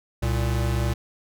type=tone pair together; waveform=square; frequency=65.28 / 116.54 Hz; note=C2 / A#2; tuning=-3 / 0 cents; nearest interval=minor seventh; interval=1003 cents; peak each=-25 dBFS; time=0.22-0.94 s; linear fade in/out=10 ms; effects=none